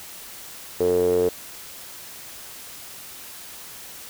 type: tone with band-pass filter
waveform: sawtooth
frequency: 89.5 Hz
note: F2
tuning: 43 cents sharp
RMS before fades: -20 dBFS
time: 0.8-1.29 s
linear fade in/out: 5 ms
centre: 440 Hz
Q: 9.1
effects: white hiss -40 dBFS RMS until 4.09 s